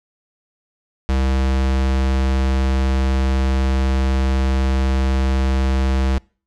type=tone; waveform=square; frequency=66 Hz; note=C2; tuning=16 cents sharp; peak=-16 dBFS; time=1.09-6.18 s; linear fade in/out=0 ms; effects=noise-tail reverb RT60 0.4 s tail -26 dB re dry + low-pass 6000 Hz 12 dB/octave